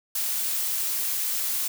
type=noise; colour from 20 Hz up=blue; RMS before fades=-27 dBFS; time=0.15-1.68 s; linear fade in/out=5 ms; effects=none